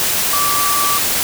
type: tone in noise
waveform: sine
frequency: 1160 Hz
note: D6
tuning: 22 cents flat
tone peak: -17 dBFS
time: 0.33-0.98 s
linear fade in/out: 0 ms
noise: white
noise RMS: -17 dBFS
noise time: 0-1.23 s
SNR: -3 dB
effects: none